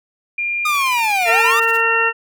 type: tone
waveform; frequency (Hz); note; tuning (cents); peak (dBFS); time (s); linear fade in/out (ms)
sine; 2400; D7; +37; -18; 0.38-1.51; 5
type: linear two-way sweep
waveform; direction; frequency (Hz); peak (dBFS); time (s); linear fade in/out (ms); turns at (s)
45% pulse; down then up; 1244.5 to 661 to 1244.5; -17; 0.65-1.6; 5; 1.3
type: noise with tremolo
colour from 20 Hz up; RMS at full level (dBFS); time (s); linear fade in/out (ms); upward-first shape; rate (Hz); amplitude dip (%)
white; -35; 0.68-1.81; 20; sine; 17; 85
type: harmonic tone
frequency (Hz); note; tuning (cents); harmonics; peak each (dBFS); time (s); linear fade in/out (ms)
456.2; A#4; -37; 1 / 2 / 3 / 4 / 6; -22 / -23 / -19 / -18 / -18; 1.25-2.13; 50
effects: none